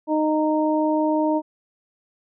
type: harmonic tone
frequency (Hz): 308.7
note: D#4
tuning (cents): -14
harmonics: 1 / 2 / 3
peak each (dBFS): -20 / -23 / -25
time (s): 0.07-1.42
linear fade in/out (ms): 50
effects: none